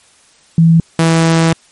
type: tone pair in turn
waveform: sine / sawtooth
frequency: 164.81 / 163.97 Hz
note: E3 / E3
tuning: 0 / -9 cents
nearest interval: unison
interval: 9 cents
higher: first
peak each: -4 dBFS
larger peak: neither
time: 0.58-0.8 / 0.99-1.53 s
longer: second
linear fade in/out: 2 ms
effects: white hiss -48 dBFS RMS until 1.71 s + MP3 48 kbps